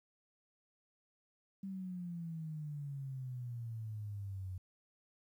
sine exponential sweep, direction down, 196 to 91.2 Hz, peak -40 dBFS, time 1.63-4.58 s, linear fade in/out 5 ms, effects 12-bit

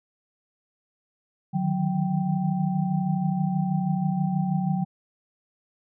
sine tone cluster, 151.7 / 158 / 184.1 / 781 Hz, D#3 / D#3 / F#3 / G5, -44 / +27 / -8 / -7 cents, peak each -28 / -31 / -24 / -33 dBFS, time 1.53-4.85 s, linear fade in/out 20 ms, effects none

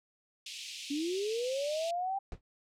pink high-pass noise, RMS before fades -40 dBFS, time 0.46-1.91 s, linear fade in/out 5 ms, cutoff 2500 Hz, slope 48 dB/octave
sine linear sweep, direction up, 275.4 to 795 Hz, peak -31 dBFS, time 0.9-2.19 s, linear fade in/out 10 ms
brown noise with exponential decay, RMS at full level -34 dBFS, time 2.32-2.41 s, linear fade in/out 1 ms, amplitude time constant 18 ms
effects low-pass 6000 Hz 12 dB/octave

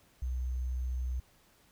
sine tone with sample-and-hold, 63 Hz, B1, 35 cents sharp, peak -31 dBFS, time 0.22-1.2 s, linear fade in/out 5 ms, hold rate 6300 Hz, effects pink hiss -65 dBFS RMS until 1.71 s

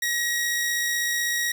sawtooth tone pair together, 1900 / 5644 Hz, A#6 / F8, +33 / +17 cents, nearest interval octave + perfect fifth, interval 1884 cents, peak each -20 / -30 dBFS, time 0.02-1.52 s, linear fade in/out 5 ms, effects 8-bit

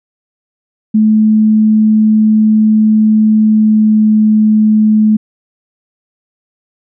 sine tone with pitch glide, 216.2 to 215 Hz, A3 to A3, -30 to -40 cents, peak -5 dBFS, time 0.94-5.17 s, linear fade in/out 10 ms, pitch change -10 cents, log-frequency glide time 3.4-4.09 s, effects none

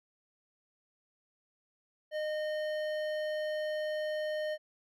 sine tone with hard clipping, 613 Hz, D#5, 26 cents flat, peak -34 dBFS, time 2.11-4.58 s, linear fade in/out 50 ms, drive 12 dB, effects none

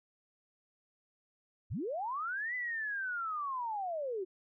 sine linear two-way sweep, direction up then down, 58.27 to 2017 to 352.7 Hz, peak -34 dBFS, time 1.7-4.25 s, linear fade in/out 20 ms, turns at 2.55 s, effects none

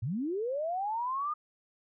sine linear sweep, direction up, 98 to 1234 Hz, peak -30 dBFS, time 0.02-1.34 s, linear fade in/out 10 ms, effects none

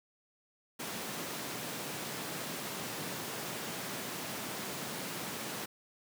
pink high-pass noise, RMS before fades -40 dBFS, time 0.79-5.66 s, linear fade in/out 10 ms, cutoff 140 Hz, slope 24 dB/octave, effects none

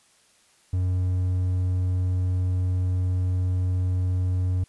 triangle tone, 91.4 Hz, F#2, 21 cents flat, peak -19 dBFS, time 0.73-4.64 s, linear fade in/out 5 ms, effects white hiss -60 dBFS RMS until 4.68 s + resampled to 24000 Hz

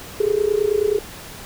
sine tone with amplitude modulation, 417.3 Hz, G#4, 8 cents sharp, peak -12 dBFS, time 0.2-0.99 s, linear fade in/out 5 ms, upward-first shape sine, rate 29.4 Hz, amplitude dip 90%, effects pink hiss -37 dBFS RMS until 1.45 s

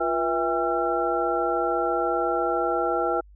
sine tone cluster, 348.2 / 483.8 / 658 / 806 / 1357 Hz, F4 / B4 / E5 / G5 / E6, -5 / -36 / -3 / +48 / +50 cents, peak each -28 dBFS, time 0-3.21 s, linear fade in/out 10 ms, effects added 50 Hz sine -47 dBFS peak until 3.35 s

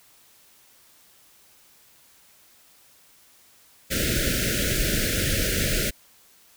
pink band-stop noise, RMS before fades -24 dBFS, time 3.9-5.91 s, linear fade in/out 20 ms, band 630 to 1400 Hz, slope 96 dB/octave, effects white hiss -56 dBFS RMS until 6.56 s

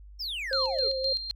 triangle exponential sweep, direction down, 5588 to 391.4 Hz, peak -30 dBFS, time 0.19-0.89 s, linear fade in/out 20 ms
sine tone with vibrato, 530 Hz, C5, 22 cents sharp, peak -29 dBFS, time 0.51-1.13 s, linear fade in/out 5 ms, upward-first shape triangle, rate 5.7 Hz, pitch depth 29 cents each way
sine tone with tremolo, 4186 Hz, C8, in tune, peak -25 dBFS, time 0.53-1.31 s, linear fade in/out 0 ms, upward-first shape square, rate 3.9 Hz, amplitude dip 65%
effects added 50 Hz sine -45 dBFS peak until 1.35 s

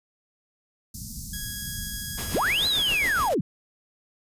pink band-stop noise, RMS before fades -36 dBFS, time 0.94-2.35 s, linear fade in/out 5 ms, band 230 to 4900 Hz, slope 48 dB/octave
5% pulse tone, 1658 Hz, G#6, 3 cents flat, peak -22 dBFS, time 1.33-3.29 s, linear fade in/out 5 ms
pink noise with tremolo, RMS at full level -33 dBFS, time 2.17-3.35 s, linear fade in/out 20 ms, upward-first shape sine, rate 7 Hz, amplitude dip 60%
sine linear two-way sweep, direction up then down, 119 to 4106 to 119 Hz, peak -21 dBFS, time 2.34-3.41 s, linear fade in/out 5 ms, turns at 2.67 s
effects resampled to 32000 Hz

